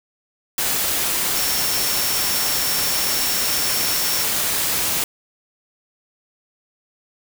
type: tone in noise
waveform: sine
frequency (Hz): 5460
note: F8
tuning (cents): -40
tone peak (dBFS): -26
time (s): 1.36-4.24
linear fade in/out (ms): 2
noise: white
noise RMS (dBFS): -21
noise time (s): 0.58-5.04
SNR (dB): -8
effects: none